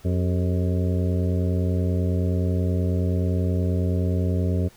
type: harmonic tone with a mistuned harmonic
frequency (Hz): 90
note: F#2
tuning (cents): -47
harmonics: 1 / 2 / 3 / 4 / 5 / 6 / 7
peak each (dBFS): -21 / -27 / -31 / -33 / -35 / -37 / -38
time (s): 0.04-4.69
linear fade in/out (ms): 20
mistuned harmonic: 4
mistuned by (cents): +99
effects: pink hiss -53 dBFS RMS until 4.76 s